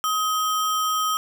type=tone with sample-and-hold; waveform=sine; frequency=1262 Hz; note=D#6; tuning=24 cents sharp; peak=-20 dBFS; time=0.04-1.17 s; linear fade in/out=0 ms; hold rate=4410 Hz; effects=none